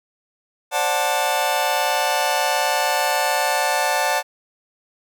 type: chord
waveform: sawtooth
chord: D dominant seventh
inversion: third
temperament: just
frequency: 528.6 / 587.3 / 734.2 / 881 Hz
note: C5 / D5 / F#5 / A5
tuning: +18 / 0 / -14 / +2 cents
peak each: -24 / -21 / -19 / -18 dBFS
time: 0.71-4.23 s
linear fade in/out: 50 ms
effects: none